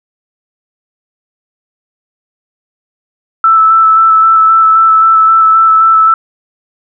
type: tone with vibrato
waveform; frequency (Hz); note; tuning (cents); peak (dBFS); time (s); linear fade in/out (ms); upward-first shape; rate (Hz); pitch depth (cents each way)
sine; 1318; E6; -1; -3; 3.44-6.14; 2; square; 3.8; 11
effects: none